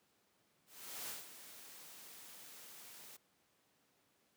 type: noise with ADSR envelope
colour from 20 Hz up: white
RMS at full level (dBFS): -44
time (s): 0.66-3.17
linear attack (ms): 420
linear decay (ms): 170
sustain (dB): -11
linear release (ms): 10
effects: pink hiss -75 dBFS RMS until 4.36 s + high-pass 150 Hz 12 dB/octave